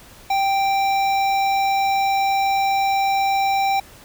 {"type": "tone with notch filter", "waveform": "square", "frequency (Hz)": 784, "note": "G5", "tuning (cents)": 0, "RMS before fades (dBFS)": -19, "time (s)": [0.3, 3.8], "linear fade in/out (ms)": 5, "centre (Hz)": 9800, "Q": 0.63, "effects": ["pink hiss -45 dBFS RMS until 4.04 s"]}